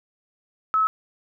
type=tone; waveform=sine; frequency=1294 Hz; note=E6; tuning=32 cents flat; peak=-17 dBFS; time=0.74-0.87 s; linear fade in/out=0 ms; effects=none